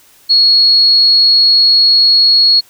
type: tone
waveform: sine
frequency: 4329 Hz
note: C#8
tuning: 42 cents flat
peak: -5 dBFS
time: 0.29-2.61 s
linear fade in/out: 20 ms
effects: white hiss -46 dBFS RMS until 2.69 s